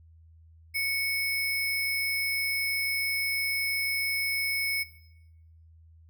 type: tone with sample-and-hold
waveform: sine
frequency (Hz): 2217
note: C#7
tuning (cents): 0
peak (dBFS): -26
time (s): 0.74-4.84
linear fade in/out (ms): 20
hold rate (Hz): 7350
effects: noise-tail reverb RT60 0.9 s tail -19 dB re dry + added 81 Hz sine -52 dBFS peak until 6.09 s